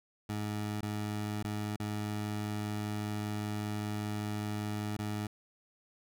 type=tone with dropouts; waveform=20% pulse; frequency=105.1 Hz; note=G#2; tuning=21 cents sharp; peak=-29 dBFS; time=0.29-5.27 s; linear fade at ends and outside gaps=5 ms; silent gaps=0.809-0.828 / 1.428-1.443 / 1.762-1.799 / 4.969-4.989 s; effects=none